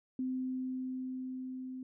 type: tone with level ramp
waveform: sine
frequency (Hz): 257.6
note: C4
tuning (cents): -27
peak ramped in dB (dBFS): -32 to -40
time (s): 0.19-1.83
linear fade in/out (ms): 2
effects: none